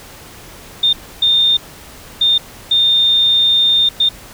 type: tone bursts at uneven times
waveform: sine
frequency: 3630 Hz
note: A#7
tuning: 47 cents flat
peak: -9 dBFS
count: 5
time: 0.83-0.93 / 1.22-1.57 / 2.21-2.38 / 2.71-3.89 / 4-4.09 s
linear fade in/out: 5 ms
effects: pink hiss -37 dBFS RMS until 4.33 s